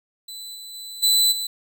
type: tone with level steps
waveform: sawtooth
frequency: 3998 Hz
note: B7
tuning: 20 cents sharp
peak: -31 / -33 / -31 / -12 / -22 dBFS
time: 0.28-1.47 s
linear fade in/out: 5 ms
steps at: 0.54 / 0.73 / 1.02 / 1.31 s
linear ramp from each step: 20 ms
effects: none